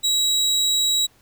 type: tone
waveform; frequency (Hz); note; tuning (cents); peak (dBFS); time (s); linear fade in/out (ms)
30% pulse; 3867; B7; -37; -15; 0.03-1.07; 20
effects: pink hiss -57 dBFS RMS until 1.21 s